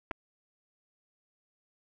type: clicks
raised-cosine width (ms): 0.5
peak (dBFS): -20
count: 2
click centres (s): 0.111 / 0.114
effects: none